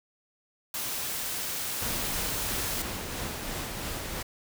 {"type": "noise", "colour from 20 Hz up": "white", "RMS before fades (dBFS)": -33, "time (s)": [0.74, 2.82], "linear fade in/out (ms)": 2}
{"type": "noise with tremolo", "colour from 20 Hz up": "pink", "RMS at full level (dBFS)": -34, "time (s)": [1.81, 4.23], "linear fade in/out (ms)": 10, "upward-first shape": "sine", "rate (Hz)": 3, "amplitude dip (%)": 25}
{"effects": []}